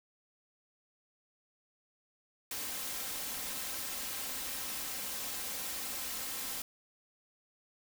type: noise with comb filter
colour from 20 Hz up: white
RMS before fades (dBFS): -39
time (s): 2.51-6.62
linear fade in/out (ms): 2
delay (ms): 3.8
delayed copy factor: +0.5
effects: none